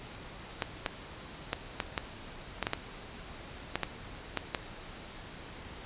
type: clicks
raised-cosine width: 0.3 ms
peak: -13 dBFS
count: 12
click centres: 0.622 / 0.862 / 1.531 / 1.802 / 1.978 / 2.627 / 2.669 / 2.734 / 3.756 / 3.833 / 4.373 / 4.548 s
effects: pink hiss -46 dBFS RMS until 5.85 s + resampled to 8000 Hz